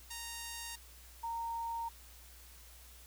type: tone pair in turn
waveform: 5% pulse / sine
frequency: 929 / 923.6 Hz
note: A#5 / A#5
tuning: -6 / -16 cents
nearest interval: unison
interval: 10 cents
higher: first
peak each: -30 / -36 dBFS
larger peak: first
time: 0.1-0.76 / 1.23-1.89 s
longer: neither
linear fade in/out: 10 ms
effects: added 60 Hz sine -56 dBFS peak until 3.06 s + white hiss -58 dBFS RMS until 3.06 s